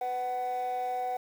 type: tone pair together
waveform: triangle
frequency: 498.9 / 748 Hz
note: B4 / F#5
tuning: +17 / +19 cents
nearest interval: perfect fifth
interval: 702 cents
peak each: -34 / -27 dBFS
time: 0.01-1.17 s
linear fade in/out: 5 ms
effects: tanh soft clip ceiling -25 dBFS + 9-bit